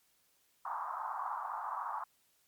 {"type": "band-pass noise", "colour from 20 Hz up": "white", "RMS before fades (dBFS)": -39, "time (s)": [0.65, 2.04], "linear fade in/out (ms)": 5, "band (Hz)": [800, 1200], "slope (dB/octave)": 48, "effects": ["white hiss -72 dBFS RMS until 2.47 s", "MP3 96 kbps"]}